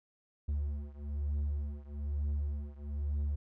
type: beating tone pair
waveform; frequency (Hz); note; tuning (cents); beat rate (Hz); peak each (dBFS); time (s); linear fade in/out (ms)
triangle; 72.1 / 73.2; D2 / D2; -31 / -5; 1.1; -33 / -35; 0.48-3.36; 10
effects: none